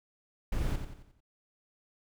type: noise with echo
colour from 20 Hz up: brown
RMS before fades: -31 dBFS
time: 0.52-0.76 s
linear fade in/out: 5 ms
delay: 89 ms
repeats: 5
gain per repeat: -7 dB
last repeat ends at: 1.205 s
effects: none